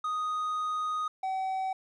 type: tone pair in turn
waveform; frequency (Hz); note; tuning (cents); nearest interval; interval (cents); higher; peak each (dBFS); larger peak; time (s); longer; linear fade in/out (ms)
triangle; 1244.5 / 761; D#6 / F#5; 0 / +48; major sixth; 852; first; -27; neither; 0.04-1.08 / 1.23-1.73; first; 5
effects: resampled to 22050 Hz + 11-bit